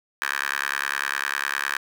10% pulse tone with high-pass filter, 69.9 Hz, C#2, 15 cents sharp, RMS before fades -27 dBFS, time 0.22-1.77 s, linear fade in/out 0 ms, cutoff 1500 Hz, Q 4.4, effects none

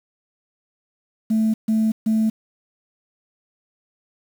sine tone bursts, 220 Hz, A3, in tune, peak -14 dBFS, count 3, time 1.3-2.3 s, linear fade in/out 10 ms, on 240 ms, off 140 ms, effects tanh soft clip ceiling -13 dBFS + 7-bit

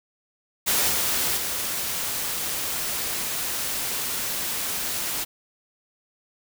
white noise with level steps, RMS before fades -22 / -24 / -28 dBFS, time 0.66-5.25 s, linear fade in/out 20 ms, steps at 0.89 / 1.36 s, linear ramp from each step 20 ms, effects none

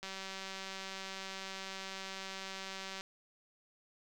click train, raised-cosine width 0.2 ms, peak -26 dBFS, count 573, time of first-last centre 0.03-3.009 s, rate 192 Hz, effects 9-bit

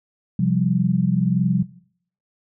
sine chord, C suspended fourth, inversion none, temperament equal, 130.81 / 174.61 / 196 Hz, C3 / F3 / G3, 0 / 0 / 0 cents, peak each -22 / -19 / -22 dBFS, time 0.39-1.63 s, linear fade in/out 5 ms, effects noise-tail reverb RT60 0.6 s tail -19 dB re dry

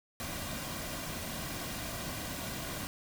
pink noise with comb filter, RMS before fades -39 dBFS, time 0.2-2.87 s, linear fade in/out 0 ms, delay 2.3 ms, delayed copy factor -0.5, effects none

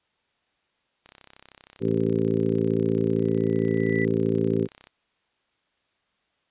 click train, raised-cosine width 0.2 ms, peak -29 dBFS, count 126, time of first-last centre 1.06-4.871 s, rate 32.8 Hz
harmonic tone, 55.5 Hz, A1, 16 cents sharp, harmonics 2 / 3 / 4 / 5 / 6 / 7 / 8 / 9, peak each -30 / -28 / -28 / -28 / -36 / -25 / -31 / -35 dBFS, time 1.8-4.68 s, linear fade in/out 50 ms
sine tone with exponential growth, 1975.5 Hz, B6, in tune, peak -26 dBFS, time 3.17-4.05 s, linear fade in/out 5 ms, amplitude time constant 190 ms
effects white hiss -71 dBFS RMS until 6.5 s + resampled to 8000 Hz

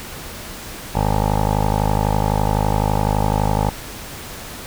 15% pulse tone with low-pass filter, 51.91 Hz, G#1, in tune, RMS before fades -18 dBFS, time 0.95-3.7 s, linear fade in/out 5 ms, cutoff 850 Hz, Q 4.6, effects pink hiss -33 dBFS RMS until 4.66 s

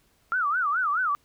sine tone with vibrato, 1318.5 Hz, E6, in tune, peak -22 dBFS, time 0.32-1.15 s, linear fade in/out 0 ms, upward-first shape sine, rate 4.7 Hz, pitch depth 250 cents each way, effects pink hiss -65 dBFS RMS until 1.24 s

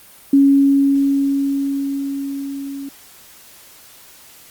sine tone with level ramp, 277.2 Hz, C#4, in tune, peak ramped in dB -7 to -26 dBFS, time 0.33-2.89 s, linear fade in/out 5 ms, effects white hiss -44 dBFS RMS until 4.5 s + Opus 32 kbps

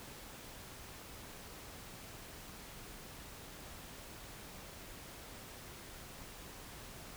silence, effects pink hiss -51 dBFS RMS until 7.16 s

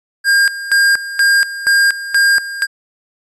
square tone with tremolo, 1610 Hz, G6, 46 cents sharp, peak -9 dBFS, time 0.24-2.67 s, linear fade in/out 50 ms, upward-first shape square, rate 2.1 Hz, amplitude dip 80%, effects resampled to 24000 Hz

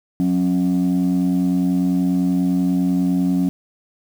sine tone pair together, 181.65 / 271.8 Hz, F#3 / C#4, -32 / -34 cents, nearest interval perfect fifth, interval 698 cents, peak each -16 dBFS, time 0.2-3.49 s, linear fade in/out 0 ms, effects tanh soft clip ceiling -12 dBFS + 7-bit

